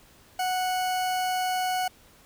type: tone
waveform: 40% pulse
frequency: 738 Hz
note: F#5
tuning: 5 cents flat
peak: -24 dBFS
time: 0.39-1.88 s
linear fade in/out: 5 ms
effects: pink hiss -56 dBFS RMS until 2.25 s